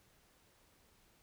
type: silence
effects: pink hiss -69 dBFS RMS until 1.22 s